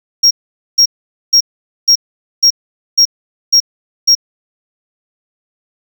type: tone bursts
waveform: triangle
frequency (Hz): 5588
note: F8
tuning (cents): 0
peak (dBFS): -3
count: 8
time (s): 0.23-4.152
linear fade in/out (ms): 10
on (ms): 79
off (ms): 470
effects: none